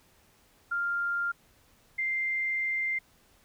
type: tone pair in turn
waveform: sine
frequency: 1396.9 / 2093 Hz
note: F6 / C7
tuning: 0 / 0 cents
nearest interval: perfect fifth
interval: 700 cents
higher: second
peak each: -27 dBFS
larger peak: neither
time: 0.71-1.32 / 1.98-2.99 s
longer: second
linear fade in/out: 10 ms
effects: pink hiss -63 dBFS RMS until 3.44 s